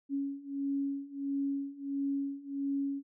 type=beating tone pair; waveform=sine; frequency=277.2 / 278.7 Hz; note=C#4 / C#4; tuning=0 / +9 cents; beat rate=1.5 Hz; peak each=-36 / -34 dBFS; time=0.09-3.03 s; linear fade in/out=50 ms; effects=none